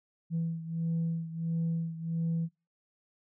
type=beating tone pair; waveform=sine; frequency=164.81 / 166.31 Hz; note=E3 / E3; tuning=0 / +16 cents; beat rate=1.5 Hz; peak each=-30 / -34 dBFS; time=0.3-2.49 s; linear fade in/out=50 ms; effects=noise-tail reverb RT60 0.3 s tail -24 dB re dry + tanh soft clip ceiling -25 dBFS

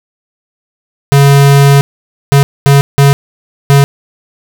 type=tone bursts at uneven times; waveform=square; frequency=140.2 Hz; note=C#3; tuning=20 cents sharp; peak=-3 dBFS; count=5; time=1.12-1.81 / 2.32-2.43 / 2.66-2.81 / 2.98-3.13 / 3.7-3.84 s; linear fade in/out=0 ms; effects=none

